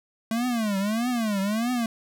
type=tone with vibrato; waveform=square; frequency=220 Hz; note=A3; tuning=in tune; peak=-24 dBFS; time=0.31-1.86 s; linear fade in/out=2 ms; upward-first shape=triangle; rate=1.6 Hz; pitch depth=250 cents each way; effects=none